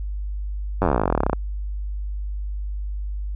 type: slowing click train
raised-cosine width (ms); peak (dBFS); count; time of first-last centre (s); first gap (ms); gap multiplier
1; -5; 27; 0.82-1.331; 10; 1.05
effects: added 50 Hz sine -25 dBFS peak until 3.35 s